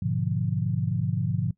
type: chord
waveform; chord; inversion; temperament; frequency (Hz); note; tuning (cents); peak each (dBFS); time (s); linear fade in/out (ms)
sine; G# diminished seventh; none; equal; 103.83 / 123.47 / 146.83 / 174.61; G#2 / B2 / D3 / F3; 0 / 0 / 0 / 0; -29; 0.02-1.51; 5
effects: noise-tail reverb RT60 0.1 s tail -20 dB re dry